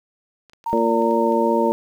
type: clicks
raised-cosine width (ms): 0.2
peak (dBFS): -30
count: 8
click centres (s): 0.497 / 0.534 / 0.641 / 0.697 / 0.776 / 1.021 / 1.11 / 1.323
type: tone with vibrato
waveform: sine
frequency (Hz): 919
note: A#5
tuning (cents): -25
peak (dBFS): -21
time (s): 0.66-1.72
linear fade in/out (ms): 5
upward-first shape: sine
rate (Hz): 2.6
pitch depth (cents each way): 12
type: harmonic tone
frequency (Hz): 115.2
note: A#2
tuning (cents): -20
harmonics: 2 / 3 / 4 / 5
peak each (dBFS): -22 / -22 / -22 / -22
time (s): 0.73-1.72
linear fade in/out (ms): 0
effects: 8-bit